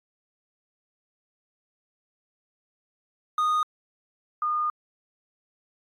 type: tone pair in turn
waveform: triangle / sine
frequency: 1235 / 1220.1 Hz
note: D#6 / D#6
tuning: -13 / -34 cents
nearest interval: unison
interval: 21 cents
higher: first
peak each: -19 / -23 dBFS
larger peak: first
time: 3.38-3.63 / 4.42-4.7 s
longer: second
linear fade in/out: 2 ms
effects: AAC 64 kbps